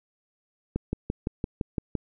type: click train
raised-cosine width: 3 ms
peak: -14 dBFS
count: 8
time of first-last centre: 0.76-1.953 s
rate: 5.87 Hz
effects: none